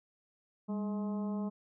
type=harmonic tone with a mistuned harmonic; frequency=211.3 Hz; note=G#3; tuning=30 cents sharp; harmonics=1 / 2 / 3 / 4 / 5 / 6; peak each=-33 / -45 / -47 / -50 / -51 / -59 dBFS; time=0.68-1.5 s; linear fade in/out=20 ms; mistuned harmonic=1; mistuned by=-73 cents; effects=none